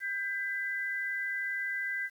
sine tone pair together, 1587.4 / 2000 Hz, G6 / B6, +21 / +21 cents, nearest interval major third, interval 400 cents, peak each -34 / -34 dBFS, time 0-2.1 s, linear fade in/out 50 ms, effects 10-bit

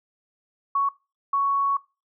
sine tone bursts at uneven times, 1113 Hz, C#6, 7 cents sharp, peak -19 dBFS, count 2, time 0.75-0.89 / 1.33-1.77 s, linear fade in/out 5 ms, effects noise-tail reverb RT60 0.3 s tail -22 dB re dry

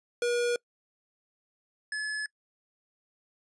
square tone pair in turn, 480.6 / 1712.7 Hz, B4 / A6, -47 / -47 cents, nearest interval octave + minor seventh, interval 2200 cents, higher second, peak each -26 / -31 dBFS, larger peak first, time 0.22-0.56 / 1.92-2.26 s, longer neither, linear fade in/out 2 ms, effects noise-tail reverb RT60 0.1 s tail -25 dB re dry + resampled to 22050 Hz

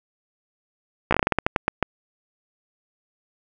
slowing click train, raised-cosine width 0.5 ms, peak -3 dBFS, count 13, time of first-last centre 1.11-1.827 s, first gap 15 ms, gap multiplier 1.23, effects none

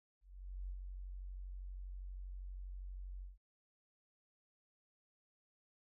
sine tone with ADSR envelope, 46.25 Hz, F#1, in tune, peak -40 dBFS, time 0.21-3.38 s, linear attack 480 ms, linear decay 71 ms, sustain -4 dB, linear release 160 ms, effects none

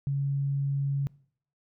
sine tone, 139.4 Hz, C#3, 10 cents sharp, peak -25 dBFS, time 0.07-1.07 s, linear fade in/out 0 ms, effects noise-tail reverb RT60 0.6 s tail -23 dB re dry

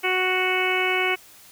harmonic tone, 370 Hz, F#4, in tune, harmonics 1 / 2 / 3 / 4 / 5 / 6 / 7 / 8, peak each -26 / -29 / -31 / -30 / -34 / -24 / -29 / -31 dBFS, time 0.03-1.16 s, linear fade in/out 20 ms, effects white hiss -49 dBFS RMS until 1.51 s

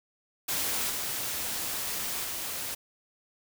white noise with level steps, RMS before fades -30 / -33 / -35 dBFS, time 0.48-2.75 s, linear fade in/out 10 ms, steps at 0.89 / 2.23 s, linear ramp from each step 20 ms, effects none

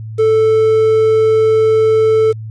triangle tone with quantisation, 440 Hz, A4, in tune, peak -6 dBFS, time 0.18-2.33 s, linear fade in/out 20 ms, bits 6, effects added 110 Hz sine -24 dBFS peak until 2.5 s + resampled to 22050 Hz

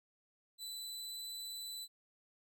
sawtooth tone with vibrato, 3994 Hz, B7, 19 cents sharp, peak -40 dBFS, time 0.58-1.88 s, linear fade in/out 50 ms, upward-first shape sine, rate 19 Hz, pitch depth 11 cents each way, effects none

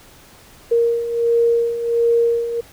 sine beating tone pair, 466.2 / 467.6 Hz, A#4 / A#4, 0 / +5 cents, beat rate 1.4 Hz, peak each -21 / -15 dBFS, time 0.71-2.61 s, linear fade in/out 10 ms, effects pink hiss -46 dBFS RMS until 2.72 s

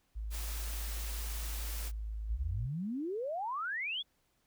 sine tone, 53.7 Hz, A1, 41 cents flat, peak -36 dBFS, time 0.15-2.67 s, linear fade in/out 20 ms
white noise, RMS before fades -44 dBFS, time 0.3-1.92 s, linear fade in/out 50 ms
sine exponential sweep, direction up, 51.91 to 3520 Hz, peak -34 dBFS, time 2.29-4.03 s, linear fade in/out 20 ms
effects pink hiss -75 dBFS RMS until 4.46 s

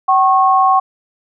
sine tone pair together, 763 / 1091.3 Hz, G5 / C#6, -47 / -27 cents, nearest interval tritone, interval 620 cents, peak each -11 dBFS, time 0.08-0.8 s, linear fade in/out 10 ms, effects none

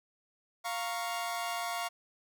sawtooth chord, Bb minor, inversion second, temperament equal, 698.5 / 932.3 / 1108.7 Hz, F5 / Bb5 / Db6, 0 / 0 / 0 cents, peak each -32 / -37 / -35 dBFS, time 0.64-1.89 s, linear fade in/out 20 ms, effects none

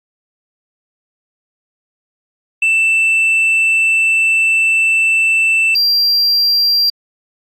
sine tone pair in turn, 2660 / 4740 Hz, E7 / D8, +15 / +15 cents, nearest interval minor seventh, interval 1000 cents, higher second, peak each -7 dBFS, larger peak neither, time 2.62-5.75 / 5.75-6.9 s, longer first, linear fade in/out 5 ms, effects tanh soft clip ceiling -9 dBFS + AAC 64 kbps

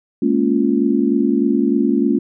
sine chord, Bb minor seventh, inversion third, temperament just, 209.8 / 233.1 / 279.7 / 349.6 Hz, Ab3 / Bb3 / Db4 / F4, +18 / 0 / +16 / +2 cents, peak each -20 / -18 / -17 / -20 dBFS, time 0.22-2.19 s, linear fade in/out 5 ms, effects none

